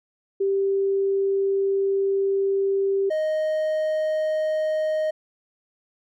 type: tone pair in turn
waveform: sine / triangle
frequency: 392 / 622.3 Hz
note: G4 / D#5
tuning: 0 / 0 cents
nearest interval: minor sixth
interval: 800 cents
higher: second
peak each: -19 dBFS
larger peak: neither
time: 0.4-3.1 / 3.1-5.11 s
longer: first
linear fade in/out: 10 ms
effects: none